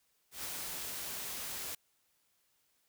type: noise with ADSR envelope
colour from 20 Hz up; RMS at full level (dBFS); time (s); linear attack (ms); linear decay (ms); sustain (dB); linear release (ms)
white; -39; 0.31-1.75; 140; 4; -2; 4
effects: white hiss -75 dBFS RMS until 2.88 s